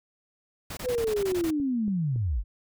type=noise bursts; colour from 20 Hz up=pink; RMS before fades=-37 dBFS; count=9; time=0.7-1.507 s; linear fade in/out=5 ms; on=71 ms; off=21 ms
type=linear sweep; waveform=sine; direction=down; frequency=513 to 38.89 Hz; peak=-24 dBFS; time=0.83-2.44 s; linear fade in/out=50 ms
type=click train; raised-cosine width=3 ms; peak=-28 dBFS; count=5; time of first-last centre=1.04-2.16 s; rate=3.57 Hz
effects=none